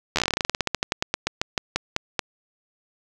slowing click train, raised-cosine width 0.2 ms, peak -4 dBFS, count 28, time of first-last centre 0.16-2.192 s, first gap 12 ms, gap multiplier 1.12, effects none

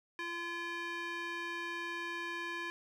square tone with band-pass filter, 342.3 Hz, F4, 35 cents flat, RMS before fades -40 dBFS, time 0.19-2.7 s, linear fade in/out 0 ms, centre 1900 Hz, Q 1.7, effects none

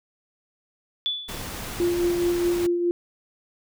sine tone with exponential decay, 3460 Hz, A7, 30 cents flat, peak -20 dBFS, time 1.06-1.52 s, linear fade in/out 0 ms, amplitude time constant 100 ms
pink noise, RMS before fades -34 dBFS, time 1.28-2.67 s, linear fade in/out 10 ms
sine tone with tremolo, 348.2 Hz, F4, 5 cents flat, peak -18 dBFS, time 1.8-2.91 s, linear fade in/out 0 ms, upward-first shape triangle, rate 4.8 Hz, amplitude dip 45%
effects none

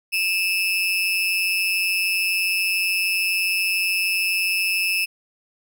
35% pulse tone with amplitude modulation, 2612 Hz, E7, 17 cents flat, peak -15 dBFS, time 0.12-5.06 s, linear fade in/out 20 ms, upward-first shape sine, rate 187 Hz, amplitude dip 65%, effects none

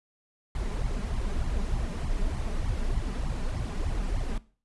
brown noise with flanger, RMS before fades -29 dBFS, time 0.55-4.38 s, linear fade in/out 2 ms, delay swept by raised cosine 0.93 to 5.03 ms, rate 3.3 Hz, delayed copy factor +0.8, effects noise-tail reverb RT60 0.4 s tail -19 dB re dry + resampled to 24000 Hz

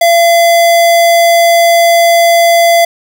square tone, 680 Hz, F5, 46 cents flat, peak -5 dBFS, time 0.01-2.85 s, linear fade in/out 5 ms, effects none

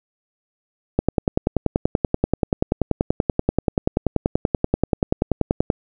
click train, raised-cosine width 2 ms, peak -3 dBFS, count 50, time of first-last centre 0.99-5.702 s, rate 10.4 Hz, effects none

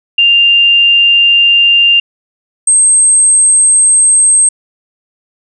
sine tone pair in turn, 2794 / 8373 Hz, F7 / C9, 0 / 0 cents, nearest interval octave + perfect fifth, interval 1900 cents, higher second, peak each -4 dBFS, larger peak neither, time 0.18-2 / 2.67-4.49 s, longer neither, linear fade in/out 5 ms, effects none

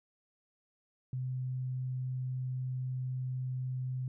sine tone, 128.3 Hz, C3, 34 cents flat, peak -33 dBFS, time 1.13-4.08 s, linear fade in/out 2 ms, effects none

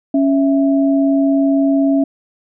sine tone pair together, 276.9 / 659.3 Hz, C#4 / E5, -2 / 0 cents, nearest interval octave + minor third, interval 1502 cents, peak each -11 / -19 dBFS, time 0.14-2.04 s, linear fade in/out 5 ms, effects none

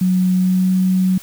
sine tone with pitch glide, 184 to 186.14 Hz, F#3 to F#3, -9 to +11 cents, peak -12 dBFS, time 0.01-1.18 s, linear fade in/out 5 ms, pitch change +20 cents, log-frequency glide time 0.36-0.72 s, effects white hiss -39 dBFS RMS until 1.22 s

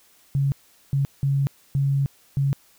sine tone bursts at uneven times, 138.59 Hz, C#3, in tune, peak -18 dBFS, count 5, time 0.35-0.52 / 0.93-1.05 / 1.23-1.47 / 1.75-2.06 / 2.37-2.53 s, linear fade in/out 0 ms, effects white hiss -57 dBFS RMS until 2.78 s

